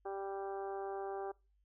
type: harmonic tone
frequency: 196 Hz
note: G3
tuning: in tune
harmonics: 2 / 3 / 4 / 5 / 6 / 7 / 8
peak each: -41 / -49 / -43 / -56 / -53 / -59 / -58 dBFS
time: 0.05-1.32 s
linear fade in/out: 10 ms
effects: noise-tail reverb RT60 0.3 s tail -24 dB re dry + added 50 Hz sine -70 dBFS peak until 1.64 s